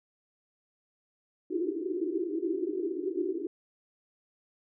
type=band-pass noise; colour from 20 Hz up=white; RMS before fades=-32 dBFS; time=1.5-3.47 s; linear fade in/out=5 ms; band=310 to 390 Hz; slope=96 dB/octave; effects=none